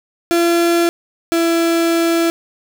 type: tone pair in turn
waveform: 35% pulse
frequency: 340.7 / 334.3 Hz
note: F4 / E4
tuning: -43 / +24 cents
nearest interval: unison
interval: 33 cents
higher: first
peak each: -10 / -11 dBFS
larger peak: first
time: 0.31-0.89 / 1.32-2.3 s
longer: second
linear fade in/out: 0 ms
effects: none